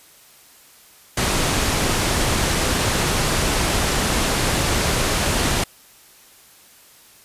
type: low-pass noise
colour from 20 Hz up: pink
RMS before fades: -20 dBFS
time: 1.17-5.64 s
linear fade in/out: 5 ms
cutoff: 11000 Hz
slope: 24 dB/octave
effects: white hiss -49 dBFS RMS until 7.24 s + resampled to 32000 Hz